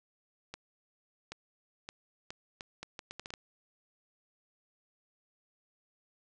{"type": "accelerating click train", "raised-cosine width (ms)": 0.2, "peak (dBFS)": -24, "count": 12, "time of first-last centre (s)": [0.54, 3.338], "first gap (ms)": 780, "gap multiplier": 0.73, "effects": ["resampled to 24000 Hz", "10-bit"]}